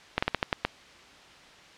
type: slowing click train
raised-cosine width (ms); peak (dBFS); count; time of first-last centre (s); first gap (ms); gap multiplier
0.3; -7; 7; 0.18-0.65; 45; 1.22
effects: white hiss -51 dBFS RMS until 1.77 s + low-pass 4000 Hz 12 dB/octave